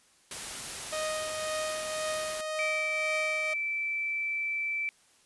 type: noise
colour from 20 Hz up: white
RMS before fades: -38 dBFS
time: 0.31-2.41 s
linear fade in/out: 2 ms
type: tone with tremolo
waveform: sawtooth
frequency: 622.3 Hz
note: D#5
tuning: in tune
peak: -26 dBFS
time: 0.92-3.54 s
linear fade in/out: 10 ms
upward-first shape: triangle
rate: 1.9 Hz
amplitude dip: 45%
type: tone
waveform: sine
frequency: 2326 Hz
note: D7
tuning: 17 cents flat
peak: -29 dBFS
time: 2.59-4.89 s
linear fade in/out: 0 ms
effects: white hiss -63 dBFS RMS until 5.25 s + resampled to 24000 Hz